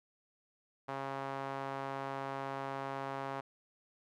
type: tone with band-pass filter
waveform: sawtooth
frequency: 136.3 Hz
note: C#3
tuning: 29 cents flat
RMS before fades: -40 dBFS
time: 0.88-3.41 s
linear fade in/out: 10 ms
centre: 930 Hz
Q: 1.4
effects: none

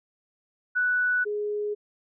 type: tone pair in turn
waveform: sine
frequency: 1482 / 416.7 Hz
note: F#6 / G#4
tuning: +2 / +6 cents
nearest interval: octave + minor seventh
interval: 2196 cents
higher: first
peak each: -21 / -26 dBFS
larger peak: first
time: 0.75-1.25 / 1.25-1.75 s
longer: neither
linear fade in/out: 20 ms
effects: none

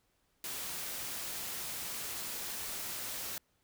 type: noise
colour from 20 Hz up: white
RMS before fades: -40 dBFS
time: 0.44-3.38 s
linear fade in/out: 2 ms
effects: pink hiss -75 dBFS RMS until 3.63 s

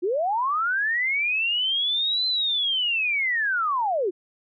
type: linear two-way sweep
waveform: sine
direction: up then down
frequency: 328.9 to 4095 to 328.9 Hz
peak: -21 dBFS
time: 0.02-4.11 s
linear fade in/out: 20 ms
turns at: 2.27 s
effects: none

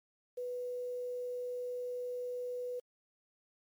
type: tone with quantisation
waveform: sine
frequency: 493.9 Hz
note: B4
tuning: in tune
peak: -36 dBFS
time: 0.37-2.8 s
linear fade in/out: 10 ms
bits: 10
effects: MP3 96 kbps

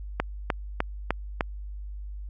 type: click train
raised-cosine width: 0.5 ms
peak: -8 dBFS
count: 5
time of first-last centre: 0.2-1.408 s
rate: 3.31 Hz
effects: added 50 Hz sine -34 dBFS peak until 2.29 s + MP3 96 kbps

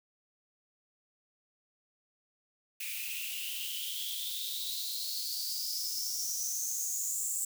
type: noise with high-pass filter sweep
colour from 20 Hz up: blue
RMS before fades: -36 dBFS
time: 2.8-7.45 s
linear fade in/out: 5 ms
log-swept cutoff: 2400 to 7700 Hz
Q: 9.3
effects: none

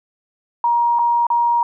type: tone with dropouts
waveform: sine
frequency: 946 Hz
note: A#5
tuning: 25 cents sharp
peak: -13 dBFS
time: 0.64-1.63 s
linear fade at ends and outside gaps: 2 ms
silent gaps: 0.988-0.992 / 1.268-1.302 s
effects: none

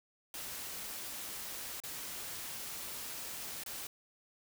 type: noise with dropouts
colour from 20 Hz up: white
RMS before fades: -43 dBFS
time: 0.34-3.87 s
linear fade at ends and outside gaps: 2 ms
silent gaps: 1.802-1.836 / 3.636-3.661 s
effects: none

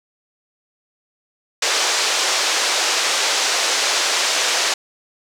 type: band-pass noise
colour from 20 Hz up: white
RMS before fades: -19 dBFS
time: 1.62-4.74 s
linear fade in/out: 5 ms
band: 390 to 6700 Hz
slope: 24 dB/octave
effects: none

